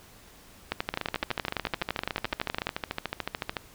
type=two click trains; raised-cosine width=0.3 ms; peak=-13 / -11 dBFS; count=37 / 24; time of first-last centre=0.94-3.568 / 0.72-2.669 s; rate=13.7 / 11.8 Hz; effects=pink hiss -53 dBFS RMS until 3.74 s